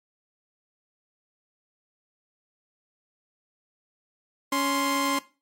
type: tone pair together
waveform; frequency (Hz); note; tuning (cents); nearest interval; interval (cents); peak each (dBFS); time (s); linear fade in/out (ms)
sawtooth; 279.1 / 1048.3; C#4 / C6; +12 / +3; octave + major seventh; 2291; -22; 4.52-5.19; 5
effects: noise-tail reverb RT60 0.3 s tail -17 dB re dry + MP3 64 kbps